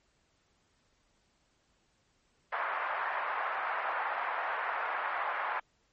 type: band-pass noise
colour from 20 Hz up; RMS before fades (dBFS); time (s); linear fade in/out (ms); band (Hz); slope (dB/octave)
pink; -34; 2.52-5.6; 5; 750 to 1800; 24
effects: pink hiss -72 dBFS RMS until 5.92 s + MP3 32 kbps